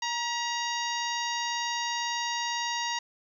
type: harmonic tone with a mistuned harmonic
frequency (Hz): 942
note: A#5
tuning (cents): +18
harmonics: 1 / 2 / 3 / 4 / 5 / 6 / 7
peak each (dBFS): -32 / -35 / -37 / -38 / -39 / -40 / -40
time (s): 0.02-2.99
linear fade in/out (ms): 5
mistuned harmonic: 2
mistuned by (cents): +40
effects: 10-bit